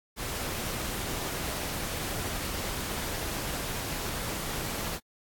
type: noise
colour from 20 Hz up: pink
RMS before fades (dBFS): -34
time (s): 0.16-5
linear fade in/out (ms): 50
effects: AAC 64 kbps